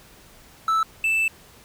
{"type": "tone pair in turn", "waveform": "triangle", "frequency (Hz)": [1315, 2644], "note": ["E6", "E7"], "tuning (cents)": [-5, 5], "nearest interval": "octave", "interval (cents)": 1210, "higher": "second", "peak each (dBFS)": [-16, -17], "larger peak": "first", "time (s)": [[0.68, 0.83], [1.04, 1.28]], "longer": "second", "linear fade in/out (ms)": 2, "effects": ["pink hiss -50 dBFS RMS until 1.64 s"]}